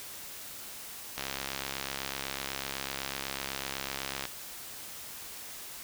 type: click train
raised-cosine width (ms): 0.2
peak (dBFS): -16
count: 210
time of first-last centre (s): 1.18-4.254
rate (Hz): 68
effects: white hiss -44 dBFS RMS until 5.83 s